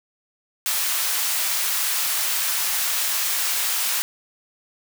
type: high-pass noise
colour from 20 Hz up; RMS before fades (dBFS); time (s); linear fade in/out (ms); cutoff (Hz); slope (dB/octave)
white; -23; 0.66-4.02; 0; 900; 12
effects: none